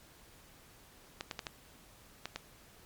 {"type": "clicks", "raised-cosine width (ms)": 0.2, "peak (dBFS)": -20, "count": 6, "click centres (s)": [1.209, 1.312, 1.392, 1.468, 2.256, 2.36], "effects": ["pink hiss -59 dBFS RMS until 2.85 s", "MP3 96 kbps"]}